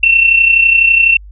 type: tone with amplitude modulation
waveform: sine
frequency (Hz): 2700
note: E7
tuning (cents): +41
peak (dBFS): -3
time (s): 0.03-1.17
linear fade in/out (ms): 5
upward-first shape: sine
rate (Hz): 32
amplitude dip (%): 60
effects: added 50 Hz sine -31 dBFS peak until 1.31 s